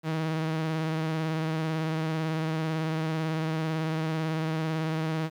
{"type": "tone with vibrato", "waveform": "sawtooth", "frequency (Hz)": 159, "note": "D#3", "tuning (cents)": 38, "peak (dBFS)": -23, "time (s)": [0.03, 5.3], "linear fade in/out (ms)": 50, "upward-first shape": "triangle", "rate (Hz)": 18, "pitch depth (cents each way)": 37, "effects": ["low-pass 4000 Hz 12 dB/octave", "9-bit"]}